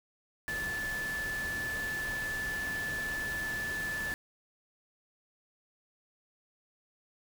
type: tone in noise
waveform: sine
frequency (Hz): 1742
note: A6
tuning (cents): -18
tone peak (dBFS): -33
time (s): 0.48-4.14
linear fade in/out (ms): 0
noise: pink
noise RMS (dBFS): -42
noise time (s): 0.48-4.14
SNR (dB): +6
effects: none